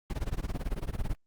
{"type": "noise with tremolo", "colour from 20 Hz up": "brown", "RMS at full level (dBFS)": -29, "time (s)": [0.1, 1.15], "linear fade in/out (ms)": 0, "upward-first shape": "sine", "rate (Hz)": 18, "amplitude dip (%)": 95, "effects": ["Opus 48 kbps"]}